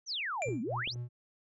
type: exponential two-way sweep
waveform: sine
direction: down then up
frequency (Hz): 6450 to 207.7 to 6450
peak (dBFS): -33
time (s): 0.06-0.95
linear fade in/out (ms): 50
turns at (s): 0.61
type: tone with exponential decay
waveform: square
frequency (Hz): 2367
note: D7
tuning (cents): +13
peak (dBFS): -32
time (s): 0.42-0.63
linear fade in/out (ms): 0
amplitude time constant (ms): 44
type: tone with tremolo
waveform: triangle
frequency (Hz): 121.2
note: B2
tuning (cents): -32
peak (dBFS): -33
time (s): 0.45-1.09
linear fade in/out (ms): 20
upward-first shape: sine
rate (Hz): 4.1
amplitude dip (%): 95
type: clicks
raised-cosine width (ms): 2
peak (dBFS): -31 / -39 / -31 / -40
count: 4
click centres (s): 0.486 / 0.529 / 0.875 / 0.958
effects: resampled to 24000 Hz